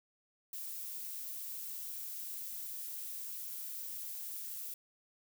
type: noise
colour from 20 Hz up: violet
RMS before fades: -43 dBFS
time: 0.53-4.74 s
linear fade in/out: 2 ms
effects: none